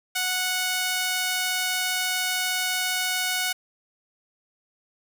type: tone with high-pass filter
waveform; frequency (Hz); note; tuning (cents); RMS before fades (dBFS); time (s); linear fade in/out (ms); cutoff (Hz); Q
sawtooth; 737; F#5; -7; -26; 0.15-3.53; 10; 1700; 0.67
effects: none